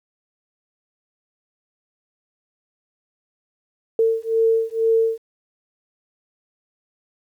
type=beating tone pair; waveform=sine; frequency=450 / 452.1 Hz; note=A4 / A4; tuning=+39 / +47 cents; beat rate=2.1 Hz; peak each=-19 dBFS; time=3.99-5.18 s; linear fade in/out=2 ms; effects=9-bit